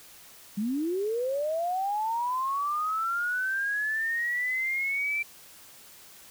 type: linear sweep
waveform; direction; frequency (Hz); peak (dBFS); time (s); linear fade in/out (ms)
sine; up; 193.9 to 2351; -26; 0.57-5.23; 10
effects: white hiss -51 dBFS RMS until 6.3 s